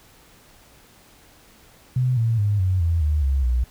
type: tone with pitch steps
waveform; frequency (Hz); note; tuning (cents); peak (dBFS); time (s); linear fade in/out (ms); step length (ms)
sine; 126.8 / 114.28 / 102.99 / 92.82 / 83.66 / 75.4 / 67.95 / 61.24; B2 / A#2 / G#2 / F#2 / E2 / D2 / C#2 / B1; +46 / -34 / -14 / +6 / +26 / +46 / -34 / -14; -17; 1.96-3.64; 5; 210
effects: pink hiss -52 dBFS RMS until 3.7 s